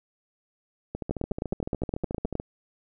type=two click trains; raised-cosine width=2 ms; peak=-14 / -18 dBFS; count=13 / 21; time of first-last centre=1.11-2.354 / 0.95-2.399 s; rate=9.65 / 13.8 Hz; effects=none